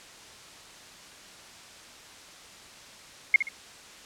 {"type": "tone with echo", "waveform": "sine", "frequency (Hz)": 2150, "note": "C7", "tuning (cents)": 47, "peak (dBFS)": -13, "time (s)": [3.34, 3.36], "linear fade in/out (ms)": 2, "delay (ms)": 64, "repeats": 2, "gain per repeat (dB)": -10, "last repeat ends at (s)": 3.488, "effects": ["white hiss -48 dBFS RMS until 4.05 s", "low-pass 7000 Hz 12 dB/octave"]}